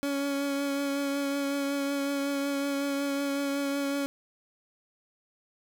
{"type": "tone with vibrato", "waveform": "30% pulse", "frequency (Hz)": 280.2, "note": "C#4", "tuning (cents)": 19, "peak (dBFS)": -25, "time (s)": [0.03, 4.06], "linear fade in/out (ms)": 0, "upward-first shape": "triangle", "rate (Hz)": 5.4, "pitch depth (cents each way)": 20, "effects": []}